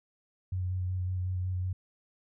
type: tone with vibrato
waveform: sine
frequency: 91.7 Hz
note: F#2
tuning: 15 cents flat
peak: -29 dBFS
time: 0.52-1.73 s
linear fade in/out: 5 ms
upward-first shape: square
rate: 5.4 Hz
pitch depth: 15 cents each way
effects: none